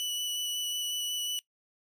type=tone with vibrato; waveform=sawtooth; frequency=2960 Hz; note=F#7; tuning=in tune; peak=-28 dBFS; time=0-1.39 s; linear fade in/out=0 ms; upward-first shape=square; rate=5.5 Hz; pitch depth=8 cents each way; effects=noise-tail reverb RT60 0.1 s tail -19 dB re dry + resampled to 32000 Hz